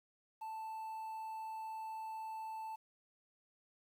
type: tone with quantisation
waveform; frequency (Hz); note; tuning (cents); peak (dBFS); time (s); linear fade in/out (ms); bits
triangle; 882; A5; +4; -40; 0.41-2.76; 10; 11
effects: none